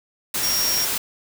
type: tone in noise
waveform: sine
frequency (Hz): 5588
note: F8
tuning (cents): 0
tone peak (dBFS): -21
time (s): 0.43-0.85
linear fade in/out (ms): 5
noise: white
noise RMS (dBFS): -24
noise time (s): 0.34-0.98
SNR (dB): 0
effects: none